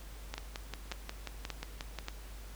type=two click trains; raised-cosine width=0.2 ms; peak=-21 / -20 dBFS; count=10 / 4; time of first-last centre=0.38-1.987 / 0.34-2.084 s; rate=5.6 / 1.72 Hz; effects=added 50 Hz sine -45 dBFS peak until 2.55 s + pink hiss -54 dBFS RMS until 2.55 s